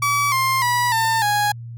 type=tone with pitch steps; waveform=30% pulse; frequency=1145 / 1056.1 / 974 / 898.3 / 828.6 Hz; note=D6 / C6 / B5 / A5 / G#5; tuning=-44 / +16 / -24 / +36 / -4 cents; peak=-14 dBFS; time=0.02-1.52 s; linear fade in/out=5 ms; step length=300 ms; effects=added 117 Hz sine -31 dBFS peak until 1.77 s